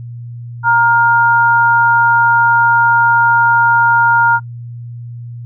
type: tone pair together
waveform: sine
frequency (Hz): 932.3 / 1412.2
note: A#5 / F6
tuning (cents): 0 / +19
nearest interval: perfect fifth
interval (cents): 719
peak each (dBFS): -10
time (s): 0.63-4.4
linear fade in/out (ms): 50
effects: noise-tail reverb RT60 0.1 s tail -26 dB re dry + added 119 Hz sine -25 dBFS peak until 5.45 s